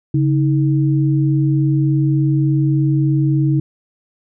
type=tone pair together; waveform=sine; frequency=140 / 316.6 Hz; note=C#3 / D#4; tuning=+18 / +30 cents; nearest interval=octave + major second; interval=1412 cents; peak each=-13 / -18 dBFS; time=0.14-3.6 s; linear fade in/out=5 ms; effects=none